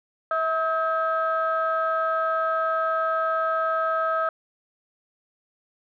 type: tone cluster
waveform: sine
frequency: 647 / 1282 / 1588 Hz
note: E5 / E6 / G6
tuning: -32 / -49 / +22 cents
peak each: -25 / -23 / -31 dBFS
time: 0.31-4.29 s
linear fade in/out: 2 ms
effects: tanh soft clip ceiling -13 dBFS